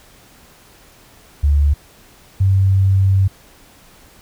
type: tone pair in turn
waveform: sine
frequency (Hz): 72.2 / 96.38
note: D2 / G2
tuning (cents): -29 / -29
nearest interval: perfect fourth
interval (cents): 500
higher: second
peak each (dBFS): -10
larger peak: neither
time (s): 1.43-1.74 / 2.4-3.28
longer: second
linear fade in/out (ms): 10
effects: pink hiss -47 dBFS RMS until 4.21 s